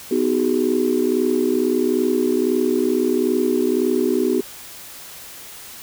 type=chord; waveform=sine; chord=G# minor seventh; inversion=first; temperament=just; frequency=249.2 / 311.5 / 373.8 / 415.3 Hz; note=B3 / D#4 / F#4 / G#4; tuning=+16 / +2 / +18 / 0 cents; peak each=-21 / -22 / -19 / -23 dBFS; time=0.11-4.41 s; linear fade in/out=5 ms; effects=tanh soft clip ceiling -7 dBFS + white hiss -38 dBFS RMS until 5.82 s